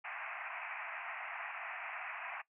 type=band-pass noise; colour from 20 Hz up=white; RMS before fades=-44 dBFS; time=0.04-2.42 s; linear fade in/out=10 ms; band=650 to 2600 Hz; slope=96 dB/octave; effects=noise-tail reverb RT60 0.1 s tail -18 dB re dry